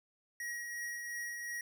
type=tone with tremolo; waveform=square; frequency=1899 Hz; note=A#6; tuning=32 cents sharp; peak=-38 dBFS; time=0.4-1.61 s; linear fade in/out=2 ms; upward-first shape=triangle; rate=2.8 Hz; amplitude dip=35%; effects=none